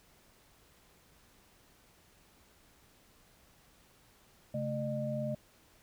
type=tone cluster; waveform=sine; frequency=136.1 / 218.6 / 606 Hz; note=C#3 / A3 / D#5; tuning=-31 / -11 / -46 cents; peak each=-37 / -38 / -36 dBFS; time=4.54-5.35 s; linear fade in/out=5 ms; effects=pink hiss -64 dBFS RMS until 5.82 s